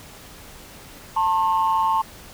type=tone pair together; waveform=sine; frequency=890.1 / 1074 Hz; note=A5 / C6; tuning=+20 / +45 cents; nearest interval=minor third; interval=325 cents; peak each=-18 / -20 dBFS; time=1.16-2.02 s; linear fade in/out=10 ms; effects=tanh soft clip ceiling -12 dBFS + pink hiss -43 dBFS RMS until 2.33 s